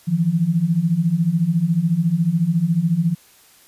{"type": "beating tone pair", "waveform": "sine", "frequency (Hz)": [158.3, 172.3], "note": ["D#3", "F3"], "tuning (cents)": [30, -23], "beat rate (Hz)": 14, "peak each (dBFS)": [-20, -17], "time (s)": [0.07, 3.15], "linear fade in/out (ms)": 20, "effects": ["white hiss -51 dBFS RMS until 3.67 s", "resampled to 32000 Hz"]}